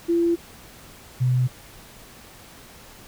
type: tone pair in turn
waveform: sine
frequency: 339.8 / 126.29 Hz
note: F4 / B2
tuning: -47 / +39 cents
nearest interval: octave + perfect fourth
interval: 1714 cents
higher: first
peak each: -17 dBFS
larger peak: neither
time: 0.08-0.36 / 1.2-1.48 s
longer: neither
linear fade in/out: 20 ms
effects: pink hiss -46 dBFS RMS until 3.07 s